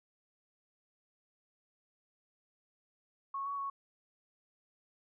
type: tone with pitch steps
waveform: sine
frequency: 1100 / 1122 / 1108 Hz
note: C#6 / C#6 / C#6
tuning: -14 / +21 / -1 cents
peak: -35 dBFS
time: 3.34-3.7 s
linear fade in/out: 5 ms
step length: 120 ms
effects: none